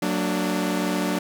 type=chord; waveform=sawtooth; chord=Gb augmented; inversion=none; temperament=equal with one note detuned; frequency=185 / 227.4 / 293.7 Hz; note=Gb3 / Bb3 / D4; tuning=0 / -43 / 0 cents; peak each=-22 / -25 / -22 dBFS; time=0.02-1.19 s; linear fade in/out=5 ms; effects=none

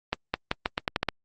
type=accelerating click train; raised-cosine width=0.3 ms; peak=-8 dBFS; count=9; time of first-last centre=0.13-1.087 s; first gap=210 ms; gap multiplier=0.83; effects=Opus 32 kbps

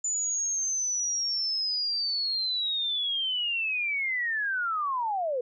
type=linear sweep; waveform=sine; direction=down; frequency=7040 to 473 Hz; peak=-26 dBFS; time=0.04-5.41 s; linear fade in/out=5 ms; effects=none

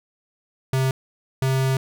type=tone pair in turn; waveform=square; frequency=132.1 / 132.57 Hz; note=C3 / C3; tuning=+17 / +23 cents; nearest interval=unison; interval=6 cents; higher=second; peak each=-19 dBFS; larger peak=neither; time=0.73-0.91 / 1.42-1.77 s; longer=second; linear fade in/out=2 ms; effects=none

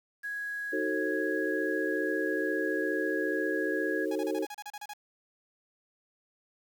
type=tone; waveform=sine; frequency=1661.2 Hz; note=G#6; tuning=in tune; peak=-33 dBFS; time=0.23-4.06 s; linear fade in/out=20 ms
type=chord; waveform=sine; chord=D# diminished seventh; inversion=none; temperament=just; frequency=311.1 / 373.4 / 448 / 537.6 Hz; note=D#4 / F#4 / A4 / C5; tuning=0 / +16 / +31 / +47 cents; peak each=-33 / -34 / -34 / -36 dBFS; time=0.72-4.46 s; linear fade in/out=20 ms
type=tone bursts; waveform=sawtooth; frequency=830.6 Hz; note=G#5; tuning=in tune; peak=-35 dBFS; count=11; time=4.11-4.936 s; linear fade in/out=5 ms; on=46 ms; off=32 ms
effects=9-bit

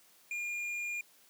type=tone with tanh clipping; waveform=sine; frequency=2415 Hz; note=D7; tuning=48 cents sharp; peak=-36 dBFS; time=0.31-1.01 s; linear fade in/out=2 ms; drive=8 dB; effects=white hiss -63 dBFS RMS until 1.29 s + high-pass 150 Hz 12 dB/octave

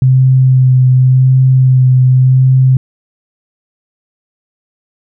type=tone with vibrato; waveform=sine; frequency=129.4 Hz; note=C3; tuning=19 cents flat; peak=-4 dBFS; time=0.02-2.77 s; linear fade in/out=2 ms; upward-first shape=sine; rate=0.89 Hz; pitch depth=17 cents each way; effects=none

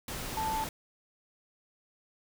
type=tone in noise; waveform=sine; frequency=880 Hz; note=A5; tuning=in tune; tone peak=-30 dBFS; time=0.37-0.64 s; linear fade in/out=2 ms; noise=pink; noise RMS=-38 dBFS; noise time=0.08-0.69 s; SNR=+5 dB; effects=none

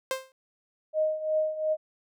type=tone with exponential decay; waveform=sawtooth; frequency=525 Hz; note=C5; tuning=6 cents sharp; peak=-20 dBFS; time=0.11-0.32 s; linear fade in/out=1 ms; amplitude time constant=45 ms
type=tone with tremolo; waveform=sine; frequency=622.3 Hz; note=D#5; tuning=in tune; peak=-21 dBFS; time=0.93-1.77 s; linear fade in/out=50 ms; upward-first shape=triangle; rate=2.8 Hz; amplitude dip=80%
effects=none

